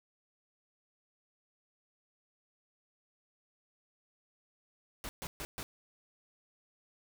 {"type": "noise bursts", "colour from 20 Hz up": "pink", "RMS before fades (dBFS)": -41, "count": 4, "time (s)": [5.04, 5.63], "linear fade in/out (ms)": 0, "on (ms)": 50, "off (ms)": 130, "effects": []}